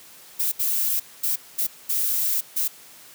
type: noise bursts at uneven times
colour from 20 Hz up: violet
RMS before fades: -23 dBFS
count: 6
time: 0.39-0.52 / 0.59-1 / 1.23-1.36 / 1.58-1.67 / 1.89-2.41 / 2.56-2.68 s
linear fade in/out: 10 ms
effects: white hiss -47 dBFS RMS until 3.14 s + high-pass 100 Hz 12 dB/octave